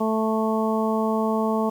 harmonic tone, 220 Hz, A3, in tune, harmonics 1 / 2 / 3 / 4 / 5, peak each -23 / -26 / -28 / -29 / -30 dBFS, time 0-1.7 s, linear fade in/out 10 ms, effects 8-bit

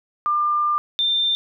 sine tone pair in turn, 1197 / 3587 Hz, D6 / A7, +33 / +33 cents, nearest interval octave + perfect fifth, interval 1900 cents, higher second, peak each -17 dBFS, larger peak neither, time 0.26-0.78 / 0.99-1.35 s, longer first, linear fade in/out 0 ms, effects none

